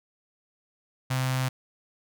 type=tone with notch filter; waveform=sawtooth; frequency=129.9 Hz; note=C3; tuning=12 cents flat; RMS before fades=-27 dBFS; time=1.1-1.49 s; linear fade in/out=10 ms; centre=360 Hz; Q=0.58; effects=none